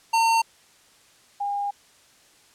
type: tone pair in turn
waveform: square / sine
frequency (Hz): 909 / 810.1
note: A#5 / G#5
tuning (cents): -44 / -43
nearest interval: major second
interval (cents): 199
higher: first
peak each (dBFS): -18 / -24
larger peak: first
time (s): 0.13-0.42 / 1.4-1.71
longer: second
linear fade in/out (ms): 10
effects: white hiss -56 dBFS RMS until 2.54 s + low-pass 9000 Hz 12 dB/octave